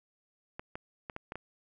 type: clicks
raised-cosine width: 0.5 ms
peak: -24 dBFS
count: 6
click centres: 0.595 / 0.755 / 1.098 / 1.164 / 1.321 / 1.356 s
effects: none